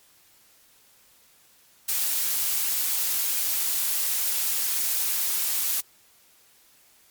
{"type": "noise", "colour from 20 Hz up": "blue", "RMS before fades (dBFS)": -25, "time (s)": [1.88, 5.81], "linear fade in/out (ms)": 10, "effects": ["white hiss -58 dBFS RMS until 7.1 s", "MP3 96 kbps"]}